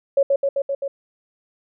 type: tone with echo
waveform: sine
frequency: 554.4 Hz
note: C#5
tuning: in tune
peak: -12 dBFS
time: 0.17-0.23 s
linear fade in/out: 5 ms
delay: 130 ms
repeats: 5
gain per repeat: -2 dB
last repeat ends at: 0.88 s
effects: none